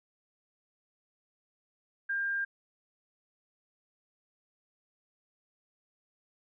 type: tone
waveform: sine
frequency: 1600 Hz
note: G6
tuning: 35 cents sharp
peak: -29 dBFS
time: 2.09-2.45 s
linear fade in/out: 10 ms
effects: none